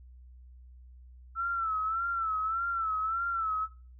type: tone with vibrato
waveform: sine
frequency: 1329 Hz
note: E6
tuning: 14 cents sharp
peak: -28 dBFS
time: 1.35-3.68 s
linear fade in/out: 50 ms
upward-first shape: sine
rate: 1.7 Hz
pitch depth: 74 cents each way
effects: noise-tail reverb RT60 0.4 s tail -20 dB re dry + added 62 Hz sine -49 dBFS peak until 3.99 s